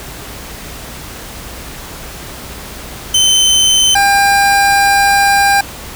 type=tone pair in turn; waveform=25% pulse; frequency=3071 / 799.4 Hz; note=G7 / G5; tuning=-36 / +34 cents; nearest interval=octave + major seventh; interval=2330 cents; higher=first; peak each=-4 dBFS; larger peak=neither; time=3.14-3.95 / 3.95-5.61 s; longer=second; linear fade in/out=5 ms; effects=added 60 Hz sine -35 dBFS peak until 5.95 s + pink hiss -29 dBFS RMS until 5.95 s